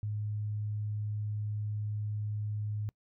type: tone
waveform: sine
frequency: 105.3 Hz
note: G#2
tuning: 24 cents sharp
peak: -32 dBFS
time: 0.03-2.89 s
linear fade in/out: 0 ms
effects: noise-tail reverb RT60 0.1 s tail -25 dB re dry